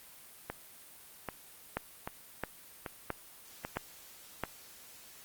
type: two click trains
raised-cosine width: 0.5 ms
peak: -21 / -17 dBFS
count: 5 / 5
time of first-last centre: 0.5-3.65 / 1.77-4.437 s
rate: 1.27 / 1.5 Hz
effects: white hiss -54 dBFS RMS until 5.24 s + Opus 32 kbps